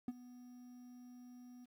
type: tone with ADSR envelope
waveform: triangle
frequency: 246.9 Hz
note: B3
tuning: in tune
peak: -33 dBFS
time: 0.08-1.66 s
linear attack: 3 ms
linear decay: 35 ms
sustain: -18 dB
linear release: 20 ms
effects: 12-bit